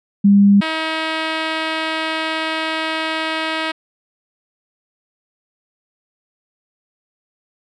sine / 5% pulse tone pair in turn, 200.8 / 318.8 Hz, G3 / D#4, +42 / +42 cents, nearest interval minor sixth, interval 800 cents, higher second, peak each -7 dBFS, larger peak neither, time 0.24-0.61 / 0.61-3.72 s, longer second, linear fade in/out 10 ms, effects low-pass 4000 Hz 12 dB/octave

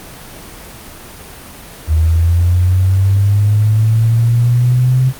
sine linear sweep, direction up, 77.78 to 130.81 Hz, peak -8 dBFS, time 1.87-5.13 s, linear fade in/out 50 ms, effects pink hiss -33 dBFS RMS until 5.19 s + Opus 24 kbps

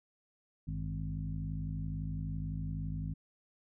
harmonic tone with a mistuned harmonic, 51.91 Hz, G#1, in tune, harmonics 1 / 2 / 3 / 4 / 5, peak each -40 / -41 / -38 / -48 / -47 dBFS, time 0.67-3.14 s, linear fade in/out 10 ms, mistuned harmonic 2, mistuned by -100 cents, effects none

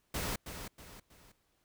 pink noise with echo, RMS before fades -36 dBFS, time 0.14-0.36 s, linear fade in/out 5 ms, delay 320 ms, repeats 3, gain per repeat -8 dB, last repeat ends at 1.32 s, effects pink hiss -75 dBFS RMS until 1.64 s

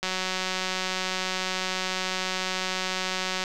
click train, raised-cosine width 0.2 ms, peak -11 dBFS, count 635, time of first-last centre 0.03-3.439 s, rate 186 Hz, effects none

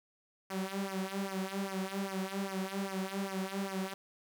sawtooth tone with flanger, 193.2 Hz, G3, 25 cents flat, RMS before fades -37 dBFS, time 0.5-3.94 s, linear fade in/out 5 ms, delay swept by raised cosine 0.25 to 5.05 ms, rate 2.5 Hz, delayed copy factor -0.95, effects none

